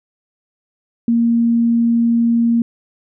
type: tone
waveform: sine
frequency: 233.1 Hz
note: A#3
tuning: in tune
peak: -11 dBFS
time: 1.08-2.62 s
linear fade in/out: 2 ms
effects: none